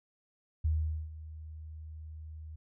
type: tone with ADSR envelope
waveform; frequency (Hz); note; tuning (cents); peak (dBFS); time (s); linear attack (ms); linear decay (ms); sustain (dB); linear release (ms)
sine; 78.2; D#2; +9; -25; 0.64-2.56; 11; 440; -17; 8
effects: none